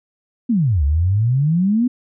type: exponential two-way sweep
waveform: sine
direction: down then up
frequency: 255.6 to 68.4 to 255.6 Hz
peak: -13 dBFS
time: 0.49-1.88 s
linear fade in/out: 10 ms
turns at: 0.84 s
effects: none